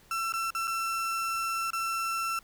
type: tone with dropouts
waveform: 35% pulse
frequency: 1342 Hz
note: E6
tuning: 31 cents sharp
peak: -27 dBFS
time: 0.11-2.39 s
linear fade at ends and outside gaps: 2 ms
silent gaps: 0.323-0.337 / 0.505-0.549 / 0.673-0.677 / 1.705-1.732 s
effects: pink hiss -59 dBFS RMS until 2.43 s